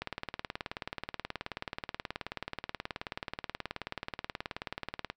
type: click train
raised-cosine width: 0.3 ms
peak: -19 dBFS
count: 96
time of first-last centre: 0.02-5.1 s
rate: 18.7 Hz
effects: noise-tail reverb RT60 0.1 s tail -23 dB re dry